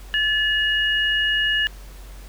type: tone pair together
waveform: sine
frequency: 1728 / 2879 Hz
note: A6 / F#7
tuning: -32 / -48 cents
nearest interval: major sixth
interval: 884 cents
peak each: -20 / -21 dBFS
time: 0.14-1.67 s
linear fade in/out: 0 ms
effects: added 47 Hz sine -37 dBFS peak until 2.28 s + pink hiss -47 dBFS RMS until 2.28 s